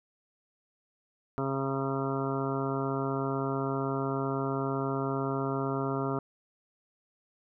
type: harmonic tone with a mistuned harmonic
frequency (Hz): 135.7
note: C#3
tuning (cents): -36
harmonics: 1 / 2 / 3 / 4 / 5 / 6 / 7 / 8 / 9 / 10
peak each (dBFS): -34 / -34 / -34 / -42 / -38 / -49 / -40 / -45 / -39 / -42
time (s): 1.38-6.19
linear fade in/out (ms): 0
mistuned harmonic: 6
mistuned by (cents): +29
effects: none